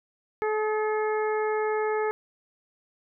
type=harmonic tone with a mistuned harmonic; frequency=430.1 Hz; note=A4; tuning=39 cents flat; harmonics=1 / 2 / 3 / 4 / 5; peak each=-25 / -31 / -35 / -37 / -39 dBFS; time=0.42-2.11 s; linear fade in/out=0 ms; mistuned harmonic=3; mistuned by=-22 cents; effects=none